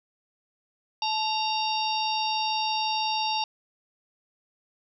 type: harmonic tone with a mistuned harmonic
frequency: 926 Hz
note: A#5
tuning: 12 cents flat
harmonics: 1 / 3 / 4 / 5 / 6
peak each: -27 / -32 / -33 / -34 / -35 dBFS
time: 1.02-3.44 s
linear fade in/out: 2 ms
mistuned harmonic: 1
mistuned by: -110 cents
effects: none